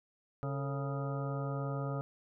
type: harmonic tone with a mistuned harmonic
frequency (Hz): 138.2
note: C#3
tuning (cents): -5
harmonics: 1 / 2 / 3 / 4 / 5 / 6 / 7 / 9 / 10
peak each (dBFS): -35 / -44 / -44 / -43 / -47 / -52 / -53 / -45 / -54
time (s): 0.43-2.01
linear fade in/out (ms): 0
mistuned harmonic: 3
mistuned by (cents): +94
effects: none